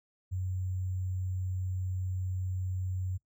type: tone with sample-and-hold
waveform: sine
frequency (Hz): 92.5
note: F#2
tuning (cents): 0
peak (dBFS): -31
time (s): 0.31-3.18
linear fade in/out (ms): 20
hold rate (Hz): 7350
effects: noise-tail reverb RT60 0.1 s tail -19 dB re dry